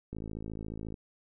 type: click train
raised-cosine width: 3 ms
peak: -27 dBFS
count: 45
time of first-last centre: 0.13-0.942 s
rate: 54.2 Hz
effects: none